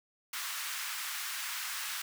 pink high-pass noise, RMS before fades -38 dBFS, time 0.33-2.02 s, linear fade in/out 5 ms, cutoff 1200 Hz, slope 24 dB/octave, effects none

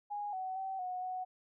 sine tone with pitch steps, 824 / 751 / 767 / 732 / 740 Hz, G#5 / F#5 / G5 / F#5 / F#5, -14 / +26 / -38 / -19 / 0 cents, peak -36 dBFS, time 0.1-1.25 s, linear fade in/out 20 ms, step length 230 ms, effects none

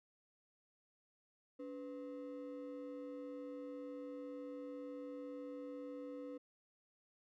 triangle ring-modulated tone, 392 Hz, G4, in tune, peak -40 dBFS, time 1.59-6.38 s, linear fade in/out 10 ms, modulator 107 Hz, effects none

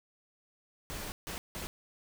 pink noise bursts at uneven times, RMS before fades -40 dBFS, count 3, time 0.9-1.12 / 1.27-1.38 / 1.55-1.67 s, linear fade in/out 0 ms, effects none

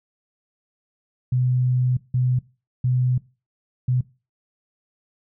sine tone bursts at uneven times, 126.1 Hz, B2, 36 cents sharp, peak -17 dBFS, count 4, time 1.32-1.97 / 2.14-2.39 / 2.84-3.18 / 3.88-4.01 s, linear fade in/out 5 ms, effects noise-tail reverb RT60 0.3 s tail -20 dB re dry

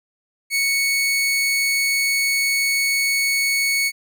sawtooth tone, 2217 Hz, C#7, in tune, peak -14 dBFS, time 0.5-3.92 s, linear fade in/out 50 ms, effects none

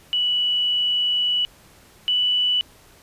sine tone pair in turn, 2950 / 2967 Hz, F#7 / F#7, -6 / +4 cents, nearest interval unison, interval 10 cents, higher second, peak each -18 / -17 dBFS, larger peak second, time 0.13-1.45 / 2.08-2.61 s, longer first, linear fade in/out 0 ms, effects pink hiss -51 dBFS RMS until 3.02 s + resampled to 32000 Hz

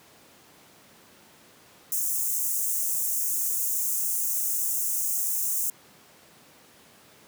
white high-pass noise, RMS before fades -27 dBFS, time 1.92-5.7 s, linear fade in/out 2 ms, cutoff 6300 Hz, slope 48 dB/octave, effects pink hiss -54 dBFS RMS until 7.27 s + high-pass 150 Hz 12 dB/octave

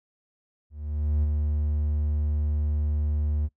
triangle tone with ADSR envelope, 75 Hz, D2, 37 cents sharp, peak -18 dBFS, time 0.7-3.49 s, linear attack 530 ms, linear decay 25 ms, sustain -3 dB, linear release 40 ms, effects noise-tail reverb RT60 0.1 s tail -21 dB re dry

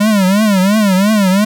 square tone with vibrato, 200.9 Hz, G3, 43 cents sharp, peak -9 dBFS, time 0-1.45 s, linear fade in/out 10 ms, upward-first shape triangle, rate 2.9 Hz, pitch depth 180 cents each way, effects none

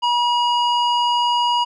square tone with low-pass filter, 962 Hz, B5, 46 cents flat, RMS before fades -18 dBFS, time 0.02-1.65 s, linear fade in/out 20 ms, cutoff 3700 Hz, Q 1.7, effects none

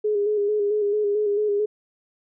sine tone with vibrato, 415.3 Hz, G#4, in tune, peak -19 dBFS, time 0.04-1.66 s, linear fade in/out 10 ms, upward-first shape square, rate 4.5 Hz, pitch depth 34 cents each way, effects none

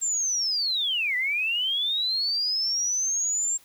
sine linear two-way sweep, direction down then up, 7459 to 1948 to 7459 Hz, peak -23 dBFS, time 0.01-3.58 s, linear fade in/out 20 ms, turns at 1.16 s, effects white hiss -56 dBFS RMS until 3.64 s

